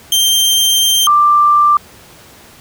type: tone pair in turn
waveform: sawtooth / sine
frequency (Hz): 3154 / 1181.4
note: G7 / D6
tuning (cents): +10 / +10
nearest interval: octave + perfect fourth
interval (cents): 1700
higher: first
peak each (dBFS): -6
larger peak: neither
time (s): 0.12-1.07 / 1.07-1.77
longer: first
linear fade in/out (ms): 2
effects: pink hiss -40 dBFS RMS until 2.6 s + high-pass 60 Hz 12 dB/octave